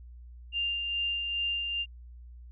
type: tone with tremolo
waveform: sine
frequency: 2795 Hz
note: F7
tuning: 1 cent sharp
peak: -27 dBFS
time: 0.52-1.86 s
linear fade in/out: 50 ms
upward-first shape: sine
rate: 2.4 Hz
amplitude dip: 35%
effects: added 60 Hz sine -45 dBFS peak until 2.51 s